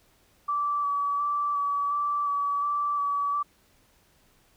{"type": "tone with vibrato", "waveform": "sine", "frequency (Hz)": 1153, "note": "D6", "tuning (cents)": -32, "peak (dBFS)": -24, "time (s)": [0.48, 3.43], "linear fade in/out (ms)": 10, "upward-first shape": "square", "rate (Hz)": 1.4, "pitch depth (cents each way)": 15, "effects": ["pink hiss -63 dBFS RMS until 4.56 s"]}